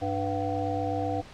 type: harmonic tone with a mistuned harmonic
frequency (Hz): 99.1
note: G2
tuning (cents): +19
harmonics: 1 / 3 / 5 / 7 / 8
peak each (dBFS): -33 / -33 / -33 / -33 / -33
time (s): 0.01-1.22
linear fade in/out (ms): 20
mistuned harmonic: 8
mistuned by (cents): -69
effects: pink hiss -48 dBFS RMS until 1.33 s + low-pass 5000 Hz 12 dB/octave